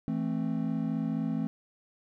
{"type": "chord", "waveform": "triangle", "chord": "A minor", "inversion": "second", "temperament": "just", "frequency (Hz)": [165, 220, 264], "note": ["E3", "A3", "C4"], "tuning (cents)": [2, 0, 16], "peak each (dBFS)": [-31, -30, -31], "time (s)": [0.08, 1.47], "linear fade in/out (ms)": 0, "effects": []}